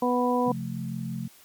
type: harmonic tone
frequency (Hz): 246.9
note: B3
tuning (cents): 0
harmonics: 1 / 2 / 3 / 4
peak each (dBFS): -25 / -26 / -30 / -27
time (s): 0.02-0.52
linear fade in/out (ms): 5
type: chord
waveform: sine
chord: F major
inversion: second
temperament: equal with one note detuned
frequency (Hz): 133.1 / 174.61 / 220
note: C3 / F3 / A3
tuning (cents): +30 / 0 / 0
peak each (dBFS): -34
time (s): 0.46-1.28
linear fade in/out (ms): 10
effects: white hiss -54 dBFS RMS until 1.44 s + MP3 96 kbps